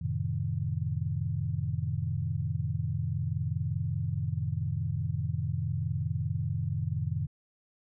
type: chord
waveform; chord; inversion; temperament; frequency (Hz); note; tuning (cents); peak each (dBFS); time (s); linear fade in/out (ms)
sine; F# diminished seventh; none; equal with one note detuned; 90.33 / 110 / 130.81 / 155.56; F#2 / A2 / C3 / Eb3; -41 / 0 / 0 / 0; -34; 0.01-7.27; 10
effects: none